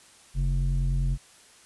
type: tone with low-pass filter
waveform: square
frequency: 45.18 Hz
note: F#1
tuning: 40 cents flat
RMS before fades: -25 dBFS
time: 0.34-1.18 s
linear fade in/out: 50 ms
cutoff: 140 Hz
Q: 2
effects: white hiss -54 dBFS RMS until 1.65 s + resampled to 24000 Hz